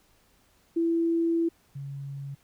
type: tone pair in turn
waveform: sine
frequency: 333.3 / 139.17 Hz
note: E4 / C#3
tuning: +19 / +7 cents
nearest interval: octave + minor third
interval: 1512 cents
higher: first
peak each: -22 / -34 dBFS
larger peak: first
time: 0.76-1.49 / 1.75-2.35 s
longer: first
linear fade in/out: 10 ms
effects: pink hiss -64 dBFS RMS until 2.43 s

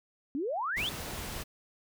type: exponential sweep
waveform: sine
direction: up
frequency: 257.4 to 3609 Hz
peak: -30 dBFS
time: 0.35-0.89 s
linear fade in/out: 0 ms
type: noise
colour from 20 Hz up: pink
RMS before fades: -39 dBFS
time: 0.76-1.44 s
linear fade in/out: 20 ms
effects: none

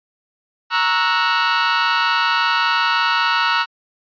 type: chord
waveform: sawtooth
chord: F# dominant seventh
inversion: first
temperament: equal with one note detuned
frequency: 932.3 / 1108.7 / 1318.5 / 1463.8 Hz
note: A#5 / C#6 / E6 / F#6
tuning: 0 / 0 / 0 / -19 cents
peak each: -16 / -21 / -16 / -16 dBFS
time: 0.7-3.66 s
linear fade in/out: 50 ms
effects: resampled to 11025 Hz

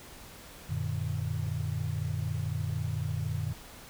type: chord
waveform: sine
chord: Gb augmented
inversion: none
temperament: equal with one note detuned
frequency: 92.5 / 116.54 / 150.35 Hz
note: Gb2 / Bb2 / D3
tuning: 0 / 0 / +41 cents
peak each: -34 dBFS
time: 0.69-3.53 s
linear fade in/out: 10 ms
effects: pink hiss -49 dBFS RMS until 3.89 s

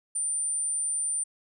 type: tone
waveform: sine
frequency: 9150 Hz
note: D9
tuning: 46 cents flat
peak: -26 dBFS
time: 0.15-1.24 s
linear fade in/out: 10 ms
effects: none

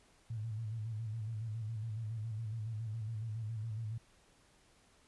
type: tone with vibrato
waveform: sine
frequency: 110.6 Hz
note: A2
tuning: 9 cents sharp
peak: -37 dBFS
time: 0.3-3.98 s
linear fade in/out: 5 ms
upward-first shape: square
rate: 7.2 Hz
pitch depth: 63 cents each way
effects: pink hiss -67 dBFS RMS until 5.07 s + resampled to 24000 Hz

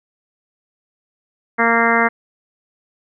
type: harmonic tone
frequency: 231.3 Hz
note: A#3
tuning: 13 cents flat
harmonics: 1 / 2 / 3 / 4 / 5 / 6 / 7 / 8 / 9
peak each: -21 / -21 / -21 / -21 / -21 / -21 / -21 / -21 / -21 dBFS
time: 1.58-2.09 s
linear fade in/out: 20 ms
effects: none

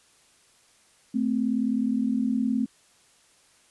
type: tone pair together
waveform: sine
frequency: 220 / 259.4 Hz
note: A3 / C4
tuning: 0 / -15 cents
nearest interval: minor third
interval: 285 cents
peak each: -25 dBFS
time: 1.14-2.66 s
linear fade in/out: 10 ms
effects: white hiss -60 dBFS RMS until 3.7 s + resampled to 24000 Hz

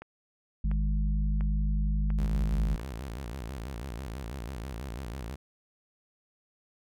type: click train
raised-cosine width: 0.5 ms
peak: -28 dBFS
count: 5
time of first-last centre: 0.02-2.798 s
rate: 1.44 Hz
type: harmonic tone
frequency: 51.3 Hz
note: G#1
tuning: 21 cents flat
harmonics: 1 / 3 / 4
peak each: -25 / -34 / -37 dBFS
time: 0.64-2.76 s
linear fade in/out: 5 ms
type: tone with vibrato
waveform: sawtooth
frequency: 61.74 Hz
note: B1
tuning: in tune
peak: -32 dBFS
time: 2.18-5.36 s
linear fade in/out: 10 ms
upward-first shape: square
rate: 6.1 Hz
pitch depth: 180 cents each way
effects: none

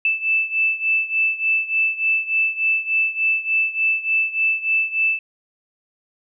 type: beating tone pair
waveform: sine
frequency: 2637 / 2640.4 Hz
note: E7 / E7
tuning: 0 / +2 cents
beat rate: 3.4 Hz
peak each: -19 / -22 dBFS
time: 0.05-5.19 s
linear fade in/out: 2 ms
effects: none

